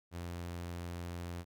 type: tone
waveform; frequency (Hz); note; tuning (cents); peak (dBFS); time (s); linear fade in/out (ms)
sawtooth; 86.7; F2; -12; -36; 0.11-1.45; 50
effects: none